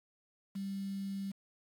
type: tone with quantisation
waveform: sine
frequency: 196 Hz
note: G3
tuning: in tune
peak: -36 dBFS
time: 0.55-1.32 s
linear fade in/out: 10 ms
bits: 9
effects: AAC 64 kbps